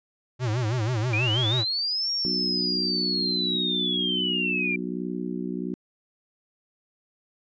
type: tone with vibrato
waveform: square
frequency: 116.54 Hz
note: A#2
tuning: in tune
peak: -24 dBFS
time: 0.39-1.65 s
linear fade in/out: 50 ms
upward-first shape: sine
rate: 6.2 Hz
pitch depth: 180 cents each way
type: linear two-way sweep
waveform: sine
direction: up then down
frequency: 2349 to 5588 to 2349 Hz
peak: -24 dBFS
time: 1.13-4.76 s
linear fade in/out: 5 ms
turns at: 2.11 s
type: harmonic tone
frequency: 61.4 Hz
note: B1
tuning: 9 cents flat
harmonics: 3 / 4 / 5 / 6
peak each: -32 / -33 / -34 / -35 dBFS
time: 2.25-5.74 s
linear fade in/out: 0 ms
effects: resampled to 16000 Hz